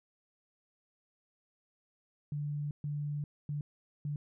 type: tone bursts at uneven times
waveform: sine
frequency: 146.6 Hz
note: D3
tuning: 3 cents flat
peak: -33 dBFS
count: 4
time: 2.32-2.71 / 2.84-3.24 / 3.49-3.61 / 4.05-4.16 s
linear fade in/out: 2 ms
effects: none

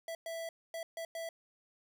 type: tone bursts at uneven times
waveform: square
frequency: 660 Hz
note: E5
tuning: 2 cents sharp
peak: -39 dBFS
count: 5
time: 0.08-0.15 / 0.26-0.49 / 0.74-0.83 / 0.97-1.05 / 1.15-1.29 s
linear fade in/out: 2 ms
effects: none

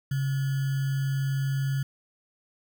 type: tone with sample-and-hold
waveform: sine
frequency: 136.4 Hz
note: C#3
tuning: 28 cents flat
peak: -24 dBFS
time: 0.11-1.83 s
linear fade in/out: 5 ms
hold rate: 1575 Hz
effects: none

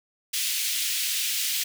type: high-pass noise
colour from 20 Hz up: pink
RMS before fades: -27 dBFS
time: 0.33-1.64 s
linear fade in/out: 10 ms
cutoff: 2500 Hz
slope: 24 dB/octave
effects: none

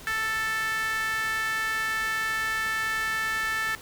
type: tone with high-pass filter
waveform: sawtooth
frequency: 441 Hz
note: A4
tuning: 4 cents sharp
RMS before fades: -28 dBFS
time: 0.07-3.75 s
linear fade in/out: 0 ms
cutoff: 1600 Hz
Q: 10
effects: pink hiss -45 dBFS RMS until 3.81 s

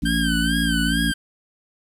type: harmonic tone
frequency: 56.6 Hz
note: A1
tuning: 50 cents sharp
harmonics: 1 / 3 / 4 / 5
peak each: -25 / -25 / -25 / -25 dBFS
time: 0.02-1.12 s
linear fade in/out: 10 ms
type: tone with vibrato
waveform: 25% pulse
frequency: 1560 Hz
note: G6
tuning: 9 cents flat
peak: -19 dBFS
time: 0.05-1.14 s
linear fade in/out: 10 ms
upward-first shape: sine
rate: 2.3 Hz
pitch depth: 87 cents each way
effects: resampled to 32000 Hz + 8-bit

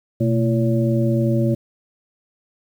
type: harmonic tone with a mistuned harmonic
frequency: 113.2 Hz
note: A2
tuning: 50 cents sharp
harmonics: 1 / 2 / 3 / 5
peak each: -18 / -21 / -23 / -25 dBFS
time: 0.2-1.55 s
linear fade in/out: 10 ms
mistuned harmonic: 1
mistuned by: +150 cents
effects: 8-bit

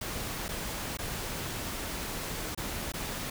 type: noise with dropouts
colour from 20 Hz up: pink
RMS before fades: -36 dBFS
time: 0.01-3.3 s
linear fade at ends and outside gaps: 5 ms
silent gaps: 0.483-0.488 / 0.972-0.987 / 2.549-2.575 / 2.921-2.937 s
effects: none

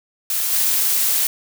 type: noise with level steps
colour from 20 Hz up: blue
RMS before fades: -21 / -18 dBFS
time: 0.3-1.27 s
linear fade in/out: 2 ms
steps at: 0.51 s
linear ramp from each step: 20 ms
effects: none

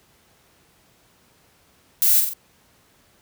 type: noise with echo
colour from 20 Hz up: violet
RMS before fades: -17 dBFS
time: 2.02-2.2 s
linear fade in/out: 0 ms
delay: 45 ms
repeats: 3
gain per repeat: -5 dB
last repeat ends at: 2.335 s
effects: pink hiss -58 dBFS RMS until 3.21 s + high-pass 60 Hz 12 dB/octave

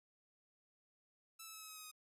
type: tone with pitch steps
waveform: 5% pulse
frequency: 1318.5 / 1307.1 / 1295.8 / 1284.7 / 1273.6 / 1262.6 / 1251.7 Hz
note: E6 / E6 / E6 / E6 / D#6 / D#6 / D#6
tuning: 0 / -15 / -30 / -45 / +40 / +25 / +10 cents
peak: -39 dBFS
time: 1.39-1.915 s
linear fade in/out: 10 ms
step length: 75 ms
effects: resampled to 32000 Hz

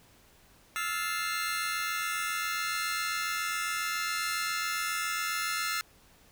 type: chord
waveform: sawtooth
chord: F major seventh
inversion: third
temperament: just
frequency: 1309.6 / 1396.9 / 1746.1 / 2095 Hz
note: E6 / F6 / A6 / C7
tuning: -12 / 0 / -14 / +2 cents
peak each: -31 / -32 / -34 / -33 dBFS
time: 0.76-5.81 s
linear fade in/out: 0 ms
effects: pink hiss -60 dBFS RMS until 6.31 s

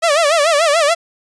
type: tone with vibrato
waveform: sawtooth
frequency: 622.3 Hz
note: D#5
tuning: in tune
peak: -7 dBFS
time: 0.02-0.95 s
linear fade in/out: 20 ms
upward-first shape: sine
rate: 6.9 Hz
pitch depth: 160 cents each way
effects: resampled to 22050 Hz

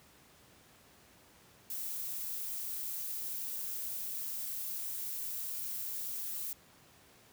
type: noise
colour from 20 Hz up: violet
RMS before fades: -39 dBFS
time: 1.7-6.53 s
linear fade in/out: 2 ms
effects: pink hiss -61 dBFS RMS until 7.32 s + high-pass 80 Hz 12 dB/octave

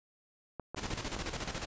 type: clicks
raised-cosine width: 1 ms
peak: -26 dBFS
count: 4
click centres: 0.597 / 0.746 / 0.857 / 1.165 s
type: noise with tremolo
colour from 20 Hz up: pink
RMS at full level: -36 dBFS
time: 0.76-1.66 s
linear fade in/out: 20 ms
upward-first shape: square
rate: 14 Hz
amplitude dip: 60%
effects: resampled to 16000 Hz

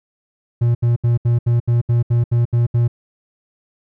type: tone bursts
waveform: triangle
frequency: 118.8 Hz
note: A#2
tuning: 33 cents sharp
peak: -10 dBFS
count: 11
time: 0.61-2.88 s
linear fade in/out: 10 ms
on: 140 ms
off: 73 ms
effects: none

